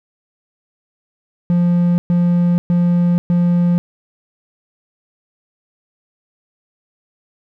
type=tone bursts; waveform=triangle; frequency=174.61 Hz; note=F3; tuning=in tune; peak=-9 dBFS; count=4; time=1.5-3.78 s; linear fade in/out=0 ms; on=480 ms; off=120 ms; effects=none